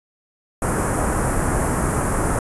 pink band-stop noise, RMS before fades -20 dBFS, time 0.62-2.39 s, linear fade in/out 2 ms, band 1600 to 9100 Hz, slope 24 dB/octave, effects resampled to 24000 Hz

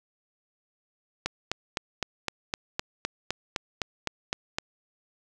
click train, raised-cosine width 0.2 ms, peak -10 dBFS, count 14, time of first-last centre 1.26-4.585 s, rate 3.91 Hz, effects none

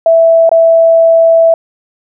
sine tone with dropouts, 659.3 Hz, E5, in tune, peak -3 dBFS, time 0.06-1.54 s, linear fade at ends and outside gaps 2 ms, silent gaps 0.493-0.515 s, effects none

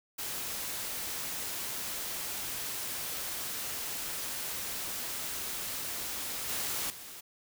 white noise with level steps, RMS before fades -37 / -34 / -46 dBFS, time 0.18-7.21 s, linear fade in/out 10 ms, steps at 6.49 / 6.9 s, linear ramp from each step 2 ms, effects none

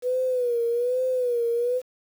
sine tone with vibrato, 490.2 Hz, B4, 13 cents flat, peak -21 dBFS, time 0.02-1.82 s, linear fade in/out 50 ms, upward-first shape sine, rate 1.2 Hz, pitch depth 84 cents each way, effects 8-bit

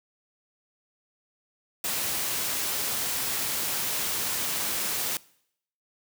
white noise, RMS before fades -29 dBFS, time 1.84-5.17 s, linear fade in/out 2 ms, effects noise-tail reverb RT60 0.7 s tail -22 dB re dry + high-pass 80 Hz 12 dB/octave

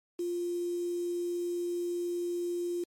sine tone with quantisation, 349.2 Hz, F4, in tune, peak -30 dBFS, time 0.19-2.84 s, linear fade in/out 5 ms, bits 8, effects MP3 64 kbps

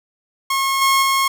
sawtooth tone with level steps, 1084 Hz, C#6, 39 cents flat, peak -13 / -9 / -11 dBFS, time 0.5-1.28 s, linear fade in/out 5 ms, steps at 0.81 / 1.02 s, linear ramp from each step 10 ms, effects none

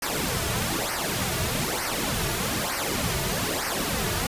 pink noise with flanger, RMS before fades -27 dBFS, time 0.02-4.27 s, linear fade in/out 5 ms, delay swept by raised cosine 0.27 to 3.87 ms, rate 1.1 Hz, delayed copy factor -0.75, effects resampled to 32000 Hz

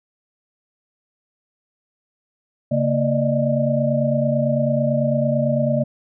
sine tone cluster, 138.4 / 230.3 / 593 / 622 Hz, C#3 / A#3 / D5 / D#5, -2 / -21 / +17 / -1 cents, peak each -21 / -22 / -21 / -25 dBFS, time 2.71-5.84 s, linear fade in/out 10 ms, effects none

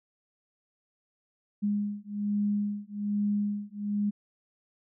sine beating tone pair, 205.1 / 206.3 Hz, G#3 / G#3, -21 / -11 cents, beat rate 1.2 Hz, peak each -30 dBFS, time 1.62-4.11 s, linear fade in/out 20 ms, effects none

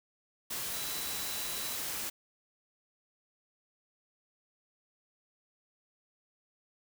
sine tone in noise, 3951 Hz, B7, in tune, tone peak -44 dBFS, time 0.73-1.76 s, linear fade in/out 10 ms, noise white, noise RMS -37 dBFS, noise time 0.5-2.1 s, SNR -10 dB, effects none

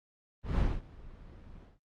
brown noise with ADSR envelope, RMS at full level -26 dBFS, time 0.43-1.79 s, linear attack 160 ms, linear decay 220 ms, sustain -23 dB, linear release 170 ms, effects low-pass 4000 Hz 12 dB/octave + Opus 32 kbps

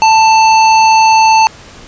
square tone, 885 Hz, A5, 10 cents sharp, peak -5 dBFS, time 0.02-1.47 s, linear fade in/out 0 ms, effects pink hiss -35 dBFS RMS until 1.87 s + resampled to 16000 Hz

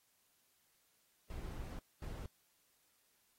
brown noise bursts at uneven times, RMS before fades -45 dBFS, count 2, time 1.3-1.79 / 2.02-2.26 s, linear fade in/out 2 ms, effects white hiss -75 dBFS RMS until 3.38 s + AAC 48 kbps

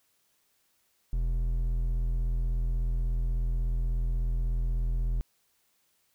triangle tone with hard clipping, 41.78 Hz, E1, 24 cents sharp, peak -27 dBFS, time 1.13-5.21 s, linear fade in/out 0 ms, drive 10 dB, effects white hiss -71 dBFS RMS until 6.14 s

